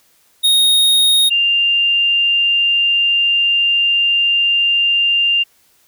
square / sine tone pair in turn, 3729 / 2794 Hz, A#7 / F7, 0 / 0 cents, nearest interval perfect fourth, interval 500 cents, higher first, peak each -10 / -11 dBFS, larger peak first, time 0.43-1.3 / 1.3-5.44 s, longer second, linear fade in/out 20 ms, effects white hiss -55 dBFS RMS until 5.87 s

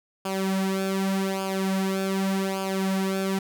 sawtooth tone with flanger, 192.3 Hz, G3, 33 cents flat, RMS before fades -26 dBFS, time 0.25-3.39 s, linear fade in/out 5 ms, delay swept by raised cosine 0.51 to 4.21 ms, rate 0.85 Hz, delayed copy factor -0.75, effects none

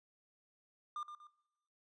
triangle tone with echo, 1200 Hz, D6, 37 cents sharp, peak -37 dBFS, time 0.96-1.03 s, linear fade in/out 2 ms, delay 120 ms, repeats 2, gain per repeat -8 dB, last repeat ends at 1.27 s, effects noise-tail reverb RT60 1.0 s tail -22 dB re dry + resampled to 22050 Hz

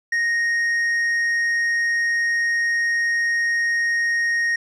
triangle tone with tanh clipping, 1864.7 Hz, A#6, in tune, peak -19 dBFS, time 0.12-4.56 s, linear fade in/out 5 ms, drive 9 dB, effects none

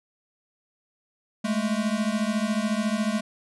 square beating tone pair, 207.7 / 221.7 Hz, G#3 / A3, 0 / +13 cents, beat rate 14 Hz, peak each -27 dBFS, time 1.44-3.21 s, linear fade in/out 10 ms, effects resampled to 24000 Hz

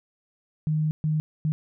sine tone bursts at uneven times, 154.5 Hz, D#3, 12 cents flat, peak -21 dBFS, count 3, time 0.67-0.91 / 1.04-1.2 / 1.45-1.52 s, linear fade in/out 0 ms, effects none

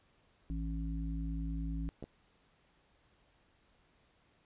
harmonic tone, 55 Hz, A1, in tune, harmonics 1 / 3 / 5, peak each -36 / -41 / -43 dBFS, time 0.5-1.89 s, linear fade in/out 0 ms
clicks, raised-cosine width 2 ms, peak -31 dBFS, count 2, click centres 2.026 / 2.04 s
effects pink hiss -70 dBFS RMS until 4.45 s + resampled to 8000 Hz

